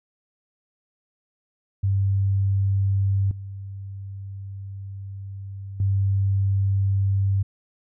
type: tone with level steps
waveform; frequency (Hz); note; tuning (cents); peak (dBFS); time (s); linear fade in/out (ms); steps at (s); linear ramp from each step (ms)
sine; 98; G2; 0; -18 / -32 / -18; 1.83-7.43; 10; 3.31 / 5.8; 2
effects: none